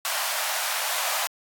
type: high-pass noise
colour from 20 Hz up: pink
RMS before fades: -27 dBFS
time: 0.05-1.27 s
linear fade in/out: 0 ms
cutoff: 630 Hz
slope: 48 dB/octave
effects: AAC 64 kbps